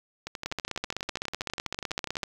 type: two click trains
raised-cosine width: 0.2 ms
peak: -17 / -13 dBFS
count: 25 / 29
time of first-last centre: 0.27-2.237 / 0.46-2.232 s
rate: 12.2 / 15.8 Hz
effects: 7-bit